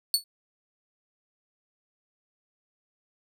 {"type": "tone with exponential decay", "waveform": "sawtooth", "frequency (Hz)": 4435, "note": "C#8", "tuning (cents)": 0, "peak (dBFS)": -14, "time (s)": [0.14, 0.24], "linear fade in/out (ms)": 1, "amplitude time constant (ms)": 21, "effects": []}